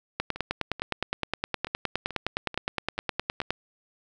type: two click trains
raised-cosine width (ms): 0.3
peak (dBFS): -21 / -10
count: 8 / 33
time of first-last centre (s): 0.36-3.417 / 0.2-3.506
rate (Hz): 2.29 / 9.68
effects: none